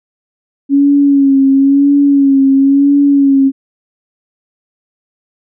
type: tone with vibrato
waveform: sine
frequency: 277.2 Hz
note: C#4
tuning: in tune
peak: -5 dBFS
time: 0.69-3.52 s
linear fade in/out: 50 ms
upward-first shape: sine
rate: 0.98 Hz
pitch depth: 43 cents each way
effects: none